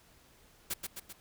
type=noise with echo; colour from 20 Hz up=white; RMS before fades=-34 dBFS; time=0.7-0.74 s; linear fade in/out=10 ms; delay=130 ms; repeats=3; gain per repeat=-4 dB; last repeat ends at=1.13 s; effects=pink hiss -62 dBFS RMS until 1.2 s